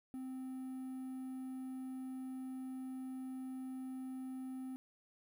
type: tone with quantisation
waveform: triangle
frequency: 260 Hz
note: C4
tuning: 11 cents flat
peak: -40 dBFS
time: 0.14-4.76 s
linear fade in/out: 0 ms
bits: 11
effects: none